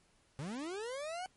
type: linear sweep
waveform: 40% pulse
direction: up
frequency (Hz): 128 to 758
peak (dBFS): -38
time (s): 0.39-1.26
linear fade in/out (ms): 0
effects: pink hiss -70 dBFS RMS until 1.36 s + MP3 48 kbps